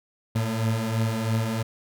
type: beating tone pair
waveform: 30% pulse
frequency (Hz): 110 / 113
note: A2 / A2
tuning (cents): 0 / +47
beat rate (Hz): 3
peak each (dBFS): -26 / -22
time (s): 0.35-1.63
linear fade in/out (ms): 10
effects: none